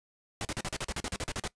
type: noise bursts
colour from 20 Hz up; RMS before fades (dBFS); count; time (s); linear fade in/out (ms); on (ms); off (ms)
pink; -34; 14; 0.41-1.476; 0; 39; 40
effects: noise-tail reverb RT60 0.1 s tail -20 dB re dry + resampled to 22050 Hz